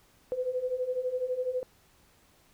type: beating tone pair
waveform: sine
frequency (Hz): 497.1 / 509.1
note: B4 / C5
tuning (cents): +11 / -47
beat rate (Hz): 12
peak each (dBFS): -34 / -30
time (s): 0.32-1.63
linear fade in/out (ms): 0
effects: pink hiss -63 dBFS RMS until 2.53 s